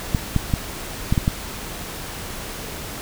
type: clicks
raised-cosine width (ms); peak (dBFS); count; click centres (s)
5; -5; 6; 0.148 / 0.363 / 0.538 / 1.125 / 1.178 / 1.279
effects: pink hiss -32 dBFS RMS until 3.01 s